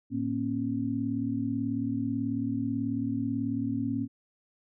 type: tone cluster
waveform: sine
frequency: 110.3 / 235.3 / 273.6 Hz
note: A2 / A#3 / C#4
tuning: +5 / +16 / -23 cents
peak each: -35 / -32 / -30 dBFS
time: 0.1-4.08 s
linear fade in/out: 50 ms
effects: none